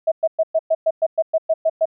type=tone bursts; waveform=sine; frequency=644 Hz; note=E5; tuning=41 cents flat; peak=-13 dBFS; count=12; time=0.07-1.856 s; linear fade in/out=10 ms; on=48 ms; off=110 ms; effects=none